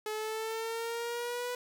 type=exponential sweep; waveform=sawtooth; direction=up; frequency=427.2 to 493.9 Hz; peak=-30 dBFS; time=0.06-1.55 s; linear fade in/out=2 ms; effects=none